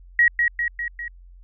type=tone with echo; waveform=sine; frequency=1903 Hz; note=A#6; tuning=35 cents sharp; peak=-12 dBFS; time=0.19-0.28 s; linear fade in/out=2 ms; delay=200 ms; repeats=4; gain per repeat=-4 dB; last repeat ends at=1.08 s; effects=added 44 Hz sine -43 dBFS peak until 1.43 s